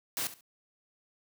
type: noise with echo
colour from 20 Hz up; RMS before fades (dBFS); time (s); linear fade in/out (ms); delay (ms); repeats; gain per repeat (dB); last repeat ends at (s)
white; -33; 0.17-0.27; 0; 69; 2; -14; 0.408
effects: high-pass 100 Hz 12 dB/octave